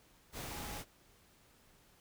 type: tone in noise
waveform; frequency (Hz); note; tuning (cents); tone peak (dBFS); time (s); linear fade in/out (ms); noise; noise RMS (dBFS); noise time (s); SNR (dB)
sine; 830.6; G#5; 0; -51; 0.49-0.83; 50; pink; -44; 0.32-0.85; -10
effects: pink hiss -66 dBFS RMS until 2 s